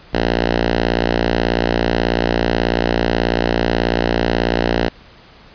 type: tone with notch filter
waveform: 5% pulse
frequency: 58.3 Hz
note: A#1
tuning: 1 cent sharp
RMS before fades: -17 dBFS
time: 0.13-4.89 s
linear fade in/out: 10 ms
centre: 130 Hz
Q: 1.8
effects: pink hiss -44 dBFS RMS until 5.54 s + resampled to 11025 Hz